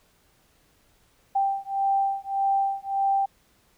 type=beating tone pair; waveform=sine; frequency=785 / 786.7 Hz; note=G5 / G5; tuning=+2 / +6 cents; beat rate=1.7 Hz; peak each=-25 dBFS; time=1.35-3.26 s; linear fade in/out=10 ms; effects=pink hiss -63 dBFS RMS until 3.77 s